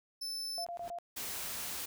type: tone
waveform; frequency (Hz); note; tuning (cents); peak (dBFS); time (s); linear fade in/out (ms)
40% pulse; 5274; E8; 0; -36; 0.21-0.65; 10
type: tone bursts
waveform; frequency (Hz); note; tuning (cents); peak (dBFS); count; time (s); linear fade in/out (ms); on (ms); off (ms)
sine; 692; F5; -16; -38; 4; 0.58-0.986; 0; 85; 22
type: noise with exponential growth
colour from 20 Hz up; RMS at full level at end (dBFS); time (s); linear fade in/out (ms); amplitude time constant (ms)
pink; -48; 0.67-0.9; 5; 50
type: noise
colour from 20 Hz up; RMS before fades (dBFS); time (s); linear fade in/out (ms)
white; -40; 1.16-1.86; 10
effects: none